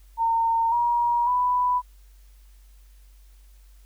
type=tone with pitch steps; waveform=sine; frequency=914 / 951.7 / 991 Hz; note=A#5 / A#5 / B5; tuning=-34 / +36 / +6 cents; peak=-19 dBFS; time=0.17-1.82 s; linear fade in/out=50 ms; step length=550 ms; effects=added 48 Hz sine -48 dBFS peak until 3.85 s + white hiss -63 dBFS RMS until 3.85 s